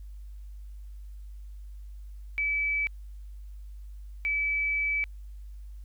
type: tone bursts at uneven times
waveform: sine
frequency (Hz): 2300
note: D7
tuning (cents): -37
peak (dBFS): -25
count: 2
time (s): 2.38-2.87 / 4.25-5.04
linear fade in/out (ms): 0
effects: added 50 Hz sine -40 dBFS peak until 5.84 s + white hiss -70 dBFS RMS until 5.84 s